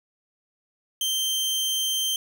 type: tone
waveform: sawtooth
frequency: 3136 Hz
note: G7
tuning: in tune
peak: -20 dBFS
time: 1.01-2.16 s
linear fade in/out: 2 ms
effects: none